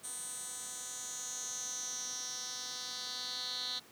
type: tone with band-pass filter sweep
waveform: 10% pulse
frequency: 250 Hz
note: B3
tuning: 21 cents sharp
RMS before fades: -41 dBFS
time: 0.03-3.8 s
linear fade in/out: 20 ms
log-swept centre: 8800 to 4100 Hz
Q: 5.7
effects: pink hiss -58 dBFS RMS until 3.91 s + high-pass 150 Hz 12 dB/octave